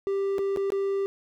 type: tone with dropouts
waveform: triangle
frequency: 393.6 Hz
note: G4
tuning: 7 cents sharp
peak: -22 dBFS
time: 0.07-1.06 s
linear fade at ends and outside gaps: 0 ms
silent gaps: 0.383-0.39 / 0.562-0.572 / 0.703-0.721 s
effects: none